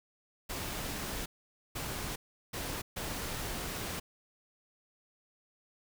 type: noise bursts at uneven times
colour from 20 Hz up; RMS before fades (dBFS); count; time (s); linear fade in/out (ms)
pink; -38; 4; 0.49-1.26 / 1.75-2.16 / 2.53-2.82 / 2.96-4; 10
effects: none